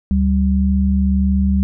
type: tone pair together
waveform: sine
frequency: 72.53 / 194.2 Hz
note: D2 / G3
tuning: -21 / -16 cents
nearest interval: octave + perfect fourth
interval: 1705 cents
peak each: -15 dBFS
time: 0.11-1.63 s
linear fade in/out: 0 ms
effects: none